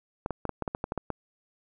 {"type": "clicks", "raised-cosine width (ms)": 1, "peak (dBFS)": -16, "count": 11, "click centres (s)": [0.261, 0.307, 0.453, 0.493, 0.623, 0.678, 0.749, 0.841, 0.921, 0.977, 1.103], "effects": []}